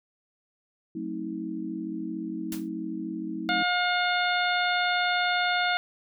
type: chord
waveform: sine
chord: F# diminished seventh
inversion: none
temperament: just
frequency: 185 / 222 / 266.4 / 319.7 Hz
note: F#3 / A3 / C4 / Eb4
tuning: 0 / +16 / +31 / +47 cents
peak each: -38 / -37 / -39 / -33 dBFS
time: 0.95-3.63 s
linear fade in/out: 5 ms
type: noise with exponential decay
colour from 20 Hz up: white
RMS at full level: -34 dBFS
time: 2.52-2.69 s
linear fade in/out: 2 ms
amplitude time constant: 36 ms
type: harmonic tone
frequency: 715 Hz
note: F5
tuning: 41 cents sharp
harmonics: 1 / 2 / 3 / 4 / 5 / 6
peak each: -27 / -27 / -31 / -36 / -32 / -37 dBFS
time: 3.49-5.77 s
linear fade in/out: 0 ms
effects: none